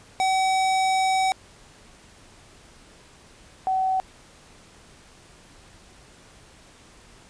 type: tone pair in turn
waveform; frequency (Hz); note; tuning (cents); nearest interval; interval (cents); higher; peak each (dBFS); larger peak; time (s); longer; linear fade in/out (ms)
square / sine; 760 / 756.6; F#5 / F#5; +46 / +38; unison; 8; first; -20; neither; 0.2-1.32 / 3.67-4; first; 0
effects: pink hiss -51 dBFS RMS until 7.29 s + resampled to 22050 Hz